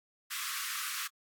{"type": "high-pass noise", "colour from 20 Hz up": "pink", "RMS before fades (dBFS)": -37, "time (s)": [0.3, 1.08], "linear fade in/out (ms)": 20, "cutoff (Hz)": 1100, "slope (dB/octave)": 96, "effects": ["AAC 64 kbps"]}